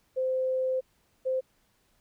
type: tone pair in turn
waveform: sine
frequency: 518 / 519.8 Hz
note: C5 / C5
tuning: -17 / -11 cents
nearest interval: unison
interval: 6 cents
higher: second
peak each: -25 dBFS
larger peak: neither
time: 0.16-0.81 / 1.25-1.41 s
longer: first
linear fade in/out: 20 ms
effects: pink hiss -69 dBFS RMS until 2 s